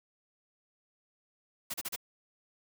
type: noise bursts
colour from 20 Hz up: white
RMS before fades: -36 dBFS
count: 4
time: 1.7-1.962 s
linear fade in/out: 10 ms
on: 40 ms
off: 34 ms
effects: none